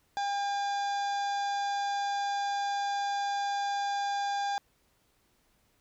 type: harmonic tone with a mistuned harmonic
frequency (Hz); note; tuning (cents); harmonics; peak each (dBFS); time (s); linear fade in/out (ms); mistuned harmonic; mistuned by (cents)
804; G5; +44; 1 / 2 / 3 / 4 / 5 / 6 / 7 / 8 / 9; -29 / -39 / -50 / -44 / -53 / -46 / -54 / -51 / -55; 0.17-4.58; 0; 4; +130
effects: pink hiss -70 dBFS RMS until 5.8 s